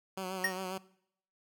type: tone with vibrato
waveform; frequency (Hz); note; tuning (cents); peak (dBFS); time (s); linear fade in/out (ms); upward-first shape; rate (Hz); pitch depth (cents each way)
10% pulse; 187.1; F#3; +20; -28; 0.17-0.78; 5; sine; 7.4; 42
type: tone with exponential decay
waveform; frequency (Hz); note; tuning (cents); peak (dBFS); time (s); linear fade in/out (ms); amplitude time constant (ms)
square; 1858; A#6; -6; -25; 0.44-0.56; 5; 25
effects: noise-tail reverb RT60 0.7 s tail -20 dB re dry